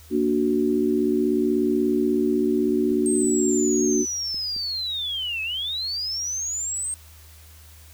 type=chord; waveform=sine; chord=Bb augmented; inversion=none; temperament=equal; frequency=233.1 / 293.7 / 370 Hz; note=Bb3 / D4 / F#4; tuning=0 / 0 / 0 cents; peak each=-24 / -23 / -22 dBFS; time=0.1-4.06 s; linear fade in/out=50 ms
type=clicks; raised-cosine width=3 ms; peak=-31 dBFS; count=6; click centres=2.691 / 2.916 / 3.244 / 3.958 / 4.345 / 4.564 s
type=linear two-way sweep; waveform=sine; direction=down then up; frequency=8470 to 2552 to 8470 Hz; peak=-25 dBFS; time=3.06-6.94 s; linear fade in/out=0 ms; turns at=5.42 s
effects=added 78 Hz sine -46 dBFS peak until 7.93 s + white hiss -51 dBFS RMS until 7.93 s

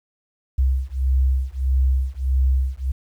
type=beating tone pair; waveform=sine; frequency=64.9 / 66.5 Hz; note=C2 / C2; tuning=-13 / +29 cents; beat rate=1.6 Hz; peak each=-19 dBFS; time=0.58-2.92 s; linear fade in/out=10 ms; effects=tanh soft clip ceiling -9 dBFS + 9-bit

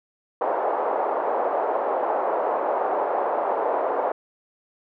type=band-pass noise; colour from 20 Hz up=white; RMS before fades=-24 dBFS; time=0.41-4.12 s; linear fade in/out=5 ms; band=440 to 880 Hz; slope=24 dB/octave; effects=none

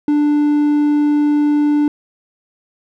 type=tone; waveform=triangle; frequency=294.9 Hz; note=D4; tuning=7 cents sharp; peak=-9 dBFS; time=0.08-1.88 s; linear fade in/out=2 ms; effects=none

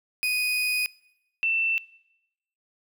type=tone pair in turn; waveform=35% pulse / sine; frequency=2489 / 2675 Hz; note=D#7 / E7; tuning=0 / +25 cents; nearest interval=minor second; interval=125 cents; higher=second; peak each=-21 dBFS; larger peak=neither; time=0.23-0.86 / 1.43-1.78 s; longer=first; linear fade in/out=0 ms; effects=noise-tail reverb RT60 0.9 s tail -23 dB re dry

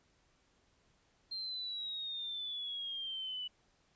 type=exponential sweep; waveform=sine; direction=down; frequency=4186 to 2960 Hz; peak=-38 dBFS; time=1.31-3.48 s; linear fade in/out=10 ms; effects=pink hiss -72 dBFS RMS until 3.95 s + resampled to 16000 Hz

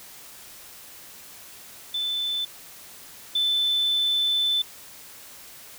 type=tone pair in turn; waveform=sine; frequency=3520 / 3520 Hz; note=A7 / A7; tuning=0 / 0 cents; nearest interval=unison; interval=0 cents; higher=neither; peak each=-24 / -19 dBFS; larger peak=second; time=1.94-2.45 / 3.35-4.62 s; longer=second; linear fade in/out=5 ms; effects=tanh soft clip ceiling -16 dBFS + white hiss -45 dBFS RMS until 5.78 s

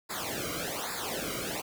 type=noise with flanger; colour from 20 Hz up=pink; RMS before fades=-35 dBFS; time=0.09-1.62 s; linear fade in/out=20 ms; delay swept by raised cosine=0.33 to 1.16 ms; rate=1.2 Hz; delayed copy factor=-1; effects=none

